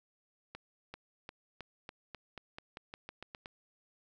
accelerating click train, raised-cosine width 0.3 ms, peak -28 dBFS, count 14, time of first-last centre 0.55-3.459 s, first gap 390 ms, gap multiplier 0.9, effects none

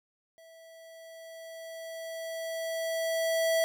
square tone with level ramp, 655 Hz, E5, 11 cents flat, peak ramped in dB -53 to -24 dBFS, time 0.38-3.64 s, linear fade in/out 0 ms, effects none

